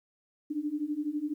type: beating tone pair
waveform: sine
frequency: 290.5 / 302.5 Hz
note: D4 / D#4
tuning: -19 / -49 cents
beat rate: 12 Hz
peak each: -34 / -32 dBFS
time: 0.5-1.34 s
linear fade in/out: 10 ms
effects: 11-bit